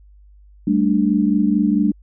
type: chord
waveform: sine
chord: G suspended second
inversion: none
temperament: just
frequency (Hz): 196 / 220.5 / 294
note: G3 / A3 / D4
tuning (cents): 0 / +4 / +2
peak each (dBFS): -18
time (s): 0.67-1.92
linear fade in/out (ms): 5
effects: added 50 Hz sine -44 dBFS peak until 2.02 s